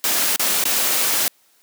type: noise with dropouts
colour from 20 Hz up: white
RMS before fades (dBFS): -19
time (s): 0.04-1.28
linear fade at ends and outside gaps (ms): 1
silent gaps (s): 0.361-0.395 / 0.64-0.653
effects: white hiss -58 dBFS RMS until 1.62 s + high-pass 200 Hz 12 dB/octave